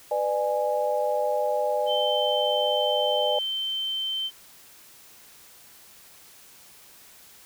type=chord; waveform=sine; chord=G# diminished; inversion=first; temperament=just; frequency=498.4 / 598 / 830.6 Hz; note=B4 / D5 / G#5; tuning=+16 / +31 / 0 cents; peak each=-28 / -25 / -28 dBFS; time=0.11-3.39 s; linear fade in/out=5 ms
type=tone; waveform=sine; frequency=3100 Hz; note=G7; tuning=20 cents flat; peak=-26 dBFS; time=1.86-4.31 s; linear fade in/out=50 ms
effects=white hiss -51 dBFS RMS until 7.45 s